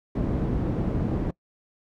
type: low-pass noise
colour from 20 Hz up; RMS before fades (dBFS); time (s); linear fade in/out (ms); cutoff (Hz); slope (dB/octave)
white; -26; 0.15-1.31; 5; 240; 12
effects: noise-tail reverb RT60 0.1 s tail -22 dB re dry